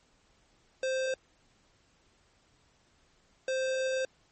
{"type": "tone bursts at uneven times", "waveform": "square", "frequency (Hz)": 523.3, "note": "C5", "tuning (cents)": 0, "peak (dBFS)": -29, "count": 2, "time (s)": [[0.83, 1.14], [3.48, 4.05]], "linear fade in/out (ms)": 2, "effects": ["pink hiss -67 dBFS RMS until 4.31 s", "MP3 32 kbps"]}